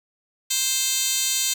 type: tone with high-pass filter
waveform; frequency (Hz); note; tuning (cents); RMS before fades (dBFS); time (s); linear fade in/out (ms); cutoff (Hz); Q
10% pulse; 523.3; C5; 0; -23; 0.5-1.54; 10; 5100; 3.4
effects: 8-bit